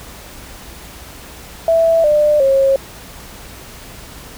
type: tone with pitch steps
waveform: sine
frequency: 659.3 / 597.6 / 541.7 Hz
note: E5 / D5 / C#5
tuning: 0 / +30 / -40 cents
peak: -9 dBFS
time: 1.68-2.76 s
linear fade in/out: 2 ms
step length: 360 ms
effects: added 60 Hz sine -42 dBFS peak until 4.37 s + pink hiss -36 dBFS RMS until 4.37 s